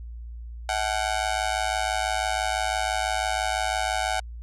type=tone with amplitude modulation; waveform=sawtooth; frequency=749 Hz; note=F#5; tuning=21 cents sharp; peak=-16 dBFS; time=0.69-4.2 s; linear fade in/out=2 ms; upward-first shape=sine; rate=106 Hz; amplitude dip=100%; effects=added 58 Hz sine -35 dBFS peak until 4.42 s + resampled to 24000 Hz